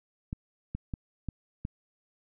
clicks, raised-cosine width 5 ms, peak -21 dBFS, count 5, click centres 0.329 / 0.75 / 0.938 / 1.287 / 1.651 s, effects none

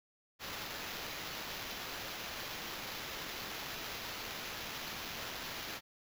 blue noise with sample-and-hold, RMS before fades -43 dBFS, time 0.39-5.81 s, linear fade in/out 50 ms, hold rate 8820 Hz, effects none

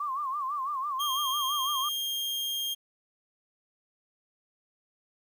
sine tone with vibrato, 1116 Hz, C#6, 11 cents sharp, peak -29 dBFS, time 0-1.89 s, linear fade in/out 5 ms, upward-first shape sine, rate 6 Hz, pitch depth 130 cents each way
40% pulse tone, 3217 Hz, G7, 44 cents sharp, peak -29 dBFS, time 0.99-2.75 s, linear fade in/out 20 ms
effects 10-bit

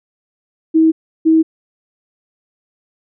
sine tone pair in turn, 320.8 / 320.8 Hz, E4 / E4, -47 / -47 cents, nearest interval unison, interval 0 cents, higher neither, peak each -7 dBFS, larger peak neither, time 0.74-0.92 / 1.25-1.43 s, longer neither, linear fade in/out 20 ms, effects none

